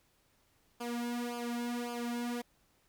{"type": "tone with flanger", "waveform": "sawtooth", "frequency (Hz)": 239.5, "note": "A#3", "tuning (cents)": 47, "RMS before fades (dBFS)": -37, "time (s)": [0.8, 2.42], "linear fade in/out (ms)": 10, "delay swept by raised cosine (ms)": [0.51, 2.61], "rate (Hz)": 1.8, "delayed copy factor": -0.85, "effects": ["pink hiss -71 dBFS RMS until 2.88 s"]}